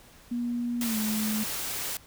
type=tone with pitch glide; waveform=sine; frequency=240 to 215.1 Hz; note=B3 to A3; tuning=-49 to -39 cents; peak=-27 dBFS; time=0.31-1.44 s; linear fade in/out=10 ms; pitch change=-190 cents; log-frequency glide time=0.82-0.98 s
type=noise; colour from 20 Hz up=white; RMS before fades=-33 dBFS; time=0.81-1.97 s; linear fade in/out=2 ms
effects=pink hiss -54 dBFS RMS until 2.06 s